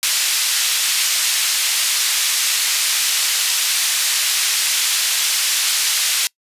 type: band-pass noise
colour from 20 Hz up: pink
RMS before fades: -18 dBFS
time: 0.03-6.27 s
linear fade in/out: 0 ms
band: 2900 to 12000 Hz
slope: 12 dB/octave
effects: noise-tail reverb RT60 0.1 s tail -25 dB re dry + resampled to 32000 Hz